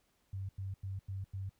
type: tone bursts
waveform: sine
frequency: 96.6 Hz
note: G2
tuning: 25 cents flat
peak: -37 dBFS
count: 5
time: 0.33-1.494 s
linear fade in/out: 5 ms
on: 160 ms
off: 91 ms
effects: pink hiss -75 dBFS RMS until 1.59 s